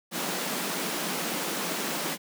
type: high-pass noise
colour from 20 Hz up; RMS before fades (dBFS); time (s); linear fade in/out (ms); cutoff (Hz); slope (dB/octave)
pink; -31; 0.11-2.18; 50; 160; 96
effects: none